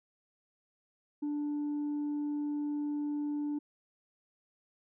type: tone with tanh clipping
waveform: sine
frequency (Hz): 293.7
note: D4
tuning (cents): 0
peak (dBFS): -32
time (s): 1.22-3.59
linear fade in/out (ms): 10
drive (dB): 1
effects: none